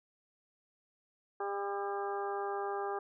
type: harmonic tone with a mistuned harmonic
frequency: 200.4 Hz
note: G3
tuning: 38 cents sharp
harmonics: 2 / 3 / 4 / 5 / 6 / 7 / 8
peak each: -37 / -48 / -38 / -48 / -42 / -52 / -48 dBFS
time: 1.4-2.99 s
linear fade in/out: 5 ms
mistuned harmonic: 7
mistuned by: -69 cents
effects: none